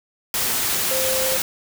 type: tone in noise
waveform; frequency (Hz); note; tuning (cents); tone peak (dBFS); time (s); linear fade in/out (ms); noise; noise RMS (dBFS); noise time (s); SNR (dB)
sine; 523.3; C5; 0; -23; 0.91-1.37; 2; white; -22; 0.34-1.42; -4
effects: none